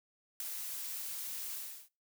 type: noise with ADSR envelope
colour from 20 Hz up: blue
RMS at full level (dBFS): -35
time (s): 0.4-1.89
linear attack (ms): 3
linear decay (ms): 6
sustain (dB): -6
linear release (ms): 340
effects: noise-tail reverb RT60 0.3 s tail -23 dB re dry